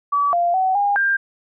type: tone with pitch steps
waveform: sine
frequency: 1145 / 694 / 754 / 811 / 1594 Hz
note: D6 / F5 / F#5 / G#5 / G6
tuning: -44 / -11 / +32 / -41 / +28 cents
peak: -15 dBFS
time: 0.12-1.17 s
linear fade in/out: 10 ms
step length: 210 ms
effects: none